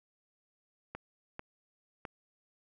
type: clicks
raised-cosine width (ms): 0.5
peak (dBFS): -25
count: 3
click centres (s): 0.95 / 1.394 / 2.052
effects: none